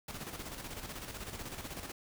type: noise with tremolo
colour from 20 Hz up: pink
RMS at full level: -42 dBFS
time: 0.08-1.92 s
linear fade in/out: 5 ms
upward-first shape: square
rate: 16 Hz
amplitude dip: 50%
effects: none